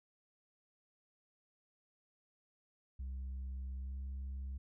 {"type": "tone with pitch glide", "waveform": "sine", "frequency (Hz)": [65.41, 66.71], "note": ["C2", "C2"], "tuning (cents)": [0, 34], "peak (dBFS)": -37, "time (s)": [2.99, 4.58], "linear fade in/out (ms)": 10, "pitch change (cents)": 34, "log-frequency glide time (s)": [3.78, 3.97], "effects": ["tanh soft clip ceiling -39 dBFS"]}